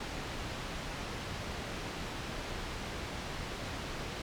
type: low-pass noise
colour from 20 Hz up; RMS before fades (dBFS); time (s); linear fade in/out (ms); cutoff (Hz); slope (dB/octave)
pink; -40; 0-4.22; 5; 4800; 12
effects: none